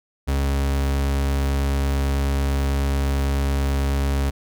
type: tone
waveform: 40% pulse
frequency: 69.1 Hz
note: C#2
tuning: 5 cents flat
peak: -18 dBFS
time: 0.27-4.31 s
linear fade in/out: 20 ms
effects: none